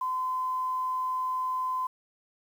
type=tone; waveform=sine; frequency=1024 Hz; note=C6; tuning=38 cents flat; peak=-27 dBFS; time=0.01-1.87 s; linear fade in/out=5 ms; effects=9-bit